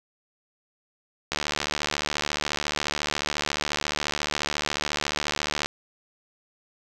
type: click train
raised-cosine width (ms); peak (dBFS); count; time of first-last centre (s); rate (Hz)
0.2; -8; 323; 1.32-5.66; 74.2
effects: none